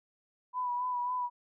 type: tone with vibrato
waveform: sine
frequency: 987.8 Hz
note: B5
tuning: in tune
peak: -30 dBFS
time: 0.53-1.3 s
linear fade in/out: 50 ms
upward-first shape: sine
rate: 3.7 Hz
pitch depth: 30 cents each way
effects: none